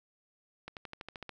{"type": "accelerating click train", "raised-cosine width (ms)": 0.3, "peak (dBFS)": -26, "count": 9, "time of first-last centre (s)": [0.68, 1.293], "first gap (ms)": 88, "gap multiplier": 0.96, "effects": []}